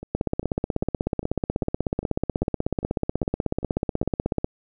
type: two click trains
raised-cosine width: 2 ms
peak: -22 / -9 dBFS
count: 11 / 71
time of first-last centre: 0.03-4.03 / 0.15-4.444 s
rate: 2.5 / 16.3 Hz
effects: none